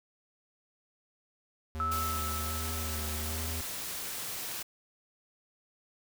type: tone with vibrato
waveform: square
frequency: 78.2 Hz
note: D#2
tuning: 9 cents sharp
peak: -36 dBFS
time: 1.75-3.61 s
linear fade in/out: 0 ms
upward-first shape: sine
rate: 1.3 Hz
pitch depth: 44 cents each way
type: tone with exponential decay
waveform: sine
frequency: 1309 Hz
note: E6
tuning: 13 cents flat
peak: -28 dBFS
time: 1.8-4.2 s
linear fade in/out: 0 ms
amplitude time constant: 520 ms
type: noise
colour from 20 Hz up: white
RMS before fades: -38 dBFS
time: 1.91-4.63 s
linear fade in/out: 10 ms
effects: none